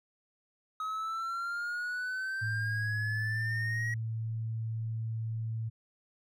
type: exponential sweep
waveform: triangle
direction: up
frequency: 1270 to 1913 Hz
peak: -31 dBFS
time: 0.8-3.94 s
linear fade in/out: 2 ms
type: tone with pitch glide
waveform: sine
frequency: 109.7 to 112.26 Hz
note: A2 to A2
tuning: -5 to +35 cents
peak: -32 dBFS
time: 2.41-5.7 s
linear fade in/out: 20 ms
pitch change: +40 cents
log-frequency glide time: 3.31-3.41 s
effects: none